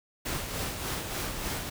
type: noise with tremolo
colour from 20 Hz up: pink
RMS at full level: -32 dBFS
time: 0.25-1.7 s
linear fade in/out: 10 ms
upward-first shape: sine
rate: 3.4 Hz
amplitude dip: 45%
effects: none